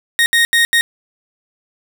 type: tone bursts at uneven times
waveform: 30% pulse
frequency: 1862 Hz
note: A#6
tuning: 2 cents flat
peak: -7 dBFS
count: 4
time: 0.19-0.26 / 0.33-0.45 / 0.53-0.65 / 0.73-0.81 s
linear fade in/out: 0 ms
effects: none